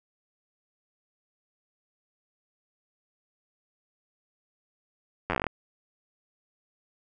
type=slowing click train; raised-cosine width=0.5 ms; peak=-12 dBFS; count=11; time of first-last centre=5.3-5.467 s; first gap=10 ms; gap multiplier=1.11; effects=none